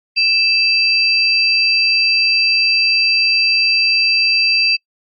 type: tone pair together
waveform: sine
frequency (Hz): 2637 / 4710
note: E7 / D8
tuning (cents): 0 / +4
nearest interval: minor seventh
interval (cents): 1004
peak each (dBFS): -14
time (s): 0.16-4.77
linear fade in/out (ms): 20
effects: noise-tail reverb RT60 0.1 s tail -25 dB re dry + Opus 48 kbps